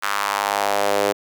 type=tone with high-pass filter sweep; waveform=sawtooth; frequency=101.3 Hz; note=G#2; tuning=43 cents flat; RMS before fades=-21 dBFS; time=0.02-1.13 s; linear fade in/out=20 ms; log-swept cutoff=1300 to 460 Hz; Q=2.4; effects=none